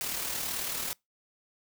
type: noise with amplitude modulation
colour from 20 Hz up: white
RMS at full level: -32 dBFS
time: 0.01-0.93 s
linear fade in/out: 0 ms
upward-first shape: sine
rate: 38.1 Hz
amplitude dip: 40%
effects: noise-tail reverb RT60 0.2 s tail -26 dB re dry